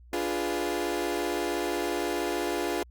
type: chord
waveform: 30% pulse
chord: D diminished seventh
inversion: none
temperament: equal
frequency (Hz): 293.7 / 349.2 / 415.3 / 493.9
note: D4 / F4 / Ab4 / Cb5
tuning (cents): 0 / 0 / 0 / 0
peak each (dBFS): -32 / -28 / -31 / -34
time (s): 0.13-2.83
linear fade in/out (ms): 2
effects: added 60 Hz sine -49 dBFS peak until 2.9 s + Opus 48 kbps